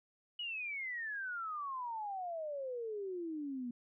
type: exponential sweep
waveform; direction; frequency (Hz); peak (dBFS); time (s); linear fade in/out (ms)
sine; down; 2948 to 236.1; -38; 0.39-3.71; 5
effects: none